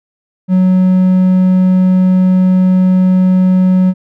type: tone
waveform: triangle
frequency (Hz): 185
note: F#3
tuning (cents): 0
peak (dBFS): -4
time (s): 0.48-3.94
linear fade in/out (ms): 50
effects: none